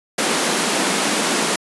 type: high-pass noise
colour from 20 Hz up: pink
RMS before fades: -19 dBFS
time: 0.18-1.56 s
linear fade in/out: 5 ms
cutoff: 180 Hz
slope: 48 dB/octave
effects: resampled to 24000 Hz